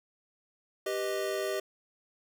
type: chord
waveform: square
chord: G augmented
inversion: none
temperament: equal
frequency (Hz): 392 / 493.9 / 622.3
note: G4 / B4 / D#5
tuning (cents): 0 / 0 / 0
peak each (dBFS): -34 / -39 / -35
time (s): 0.86-1.6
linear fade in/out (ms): 5
effects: none